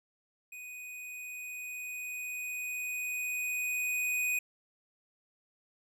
square tone with level ramp, 2489 Hz, D#7, in tune, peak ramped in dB -44 to -29 dBFS, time 0.52-4.39 s, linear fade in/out 5 ms, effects none

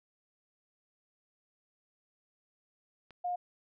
click, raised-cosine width 0.3 ms, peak -37 dBFS, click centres 3.107 s
sine tone, 713 Hz, F5, 36 cents sharp, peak -31 dBFS, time 3.24-3.36 s, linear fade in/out 10 ms
effects none

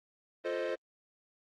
square chord, F dominant seventh, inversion none, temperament equal, 349.2 / 440 / 523.3 / 622.3 Hz, F4 / A4 / C5 / Eb5, 0 / 0 / 0 / 0 cents, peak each -39 / -38 / -36 / -39 dBFS, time 0.44-0.76 s, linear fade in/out 20 ms, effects low-pass 3000 Hz 12 dB/octave + Opus 24 kbps

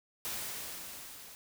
white noise with level ramp, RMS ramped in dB -37 to -51 dBFS, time 0.25-1.35 s, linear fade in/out 0 ms, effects none

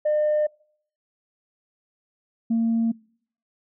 sine tone pair in turn, 604 / 228.4 Hz, D5 / A#3, +48 / -35 cents, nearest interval octave + perfect fourth, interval 1683 cents, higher first, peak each -17 dBFS, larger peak neither, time 0.05-0.47 / 2.5-2.92 s, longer neither, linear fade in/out 10 ms, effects noise-tail reverb RT60 0.6 s tail -26 dB re dry + tanh soft clip ceiling -16 dBFS

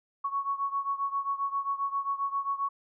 sine beating tone pair, 1108.7 / 1116.2 Hz, C#6 / C#6, 0 / +12 cents, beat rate 7.5 Hz, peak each -30 / -33 dBFS, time 0.24-2.69 s, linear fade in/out 10 ms, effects none

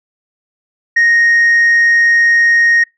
sine tone, 1864.7 Hz, A#6, in tune, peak -5 dBFS, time 0.96-2.84 s, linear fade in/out 10 ms, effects noise-tail reverb RT60 0.2 s tail -25 dB re dry + tanh soft clip ceiling -5 dBFS

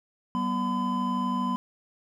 triangle tone cluster, 190.9 / 243.4 / 1013 Hz, G3 / B3 / B5, -46 / -25 / +44 cents, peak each -29 / -27 / -27 dBFS, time 0.35-1.56 s, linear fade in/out 0 ms, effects none

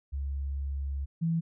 sine tone pair in turn, 69.3 / 165.24 Hz, C#2 / E3, 0 / +4 cents, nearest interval octave + minor third, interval 1504 cents, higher second, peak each -30 / -25 dBFS, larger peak second, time 0.12-1.06 / 1.21-1.41 s, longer first, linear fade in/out 20 ms, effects none

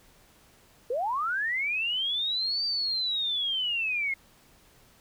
sine linear two-way sweep, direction up then down, 450.7 to 4675 to 2118 Hz, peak -26 dBFS, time 0.9-4.14 s, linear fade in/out 5 ms, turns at 2.65 s, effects pink hiss -59 dBFS RMS until 5 s

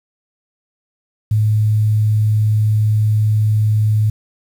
sine tone, 107.4 Hz, A2, 41 cents flat, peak -11 dBFS, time 1.31-4.1 s, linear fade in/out 5 ms, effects 7-bit

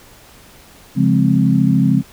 sine chord, Db major seventh, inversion none, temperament equal, 138.59 / 174.61 / 207.7 / 261.6 Hz, Db3 / F3 / Ab3 / C4, 0 / 0 / 0 / 0 cents, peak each -16 dBFS, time 0.95-2.03 s, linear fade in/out 50 ms, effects pink hiss -44 dBFS RMS until 2.12 s

